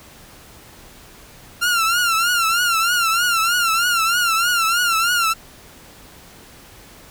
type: tone with vibrato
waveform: sawtooth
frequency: 1381 Hz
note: F6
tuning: 20 cents flat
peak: -12 dBFS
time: 1.61-5.34 s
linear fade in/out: 20 ms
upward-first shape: triangle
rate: 3.2 Hz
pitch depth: 110 cents each way
effects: pink hiss -44 dBFS RMS until 7.1 s